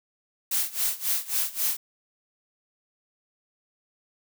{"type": "noise with tremolo", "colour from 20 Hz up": "blue", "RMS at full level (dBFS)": -24, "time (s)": [0.51, 1.77], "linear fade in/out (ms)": 5, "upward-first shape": "sine", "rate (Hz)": 3.7, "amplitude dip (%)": 90, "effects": []}